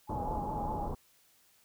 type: tone with vibrato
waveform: sine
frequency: 841 Hz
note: G#5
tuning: 22 cents sharp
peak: -36 dBFS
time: 0.07-0.9 s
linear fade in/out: 50 ms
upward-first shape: triangle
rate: 5 Hz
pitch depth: 63 cents each way
type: low-pass noise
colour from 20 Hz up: pink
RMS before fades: -37 dBFS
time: 0.09-0.95 s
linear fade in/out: 5 ms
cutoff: 1100 Hz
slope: 48 dB/octave
effects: white hiss -66 dBFS RMS until 1.64 s